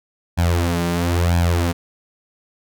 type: tone with flanger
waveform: sawtooth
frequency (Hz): 86.1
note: F2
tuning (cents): -24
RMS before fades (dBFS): -18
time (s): 0.37-1.73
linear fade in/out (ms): 20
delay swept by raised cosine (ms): 1.2 to 5.1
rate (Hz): 1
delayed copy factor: +0.8
effects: none